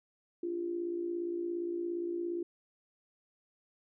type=tone with amplitude modulation; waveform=sine; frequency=345 Hz; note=F4; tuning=21 cents flat; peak=-30 dBFS; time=0.43-2.43 s; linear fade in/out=5 ms; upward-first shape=sine; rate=57.3 Hz; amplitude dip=60%; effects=none